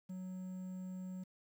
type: tone with quantisation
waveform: triangle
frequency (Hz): 185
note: F#3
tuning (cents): 0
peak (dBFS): -40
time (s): 0.09-1.24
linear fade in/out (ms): 10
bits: 11
effects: none